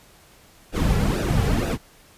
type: noise with flanger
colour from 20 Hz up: brown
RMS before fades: -21 dBFS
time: 0.72-1.78 s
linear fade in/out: 50 ms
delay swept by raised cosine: 0.92 to 3.32 ms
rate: 2.1 Hz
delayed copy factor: -0.75
effects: pink hiss -52 dBFS RMS until 2.17 s + resampled to 32000 Hz